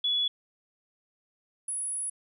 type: tone pair in turn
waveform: sine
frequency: 3403 / 10227 Hz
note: G#7 / D#9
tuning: +41 / +46 cents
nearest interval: octave + perfect fifth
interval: 1905 cents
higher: second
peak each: -24 / -30 dBFS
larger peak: first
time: 0.04-0.28 / 1.68-2.1 s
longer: second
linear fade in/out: 5 ms
effects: none